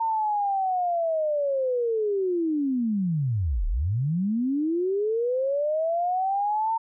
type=linear two-way sweep; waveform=sine; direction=down then up; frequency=914 to 33.17 to 914 Hz; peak=-22 dBFS; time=0-6.78 s; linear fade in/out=10 ms; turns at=3.67 s; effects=none